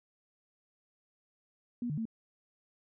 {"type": "tone with pitch steps", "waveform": "sine", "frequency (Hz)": [241, 149.8, 224.6], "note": ["B3", "D3", "A3"], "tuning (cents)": [-42, 35, 36], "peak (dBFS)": -32, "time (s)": [1.82, 2.054], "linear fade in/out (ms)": 2, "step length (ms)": 78, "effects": []}